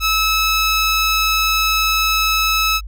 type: tone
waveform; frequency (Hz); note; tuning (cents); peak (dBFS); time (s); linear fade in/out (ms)
15% pulse; 1299; E6; -26; -8; 0-2.81; 50
effects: added 50 Hz sine -27 dBFS peak until 2.87 s